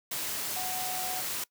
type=tone in noise; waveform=sine; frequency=740 Hz; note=F#5; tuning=in tune; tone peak=-36 dBFS; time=0.56-1.21 s; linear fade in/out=5 ms; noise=white; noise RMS=-34 dBFS; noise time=0.11-1.44 s; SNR=-5 dB; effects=noise-tail reverb RT60 0.1 s tail -21 dB re dry + high-pass 100 Hz 12 dB/octave